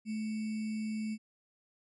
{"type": "tone with sample-and-hold", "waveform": "sine", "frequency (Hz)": 216.7, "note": "A3", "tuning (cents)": -26, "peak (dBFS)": -33, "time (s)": [0.05, 1.18], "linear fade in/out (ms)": 50, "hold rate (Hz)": 2450, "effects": ["resampled to 24000 Hz"]}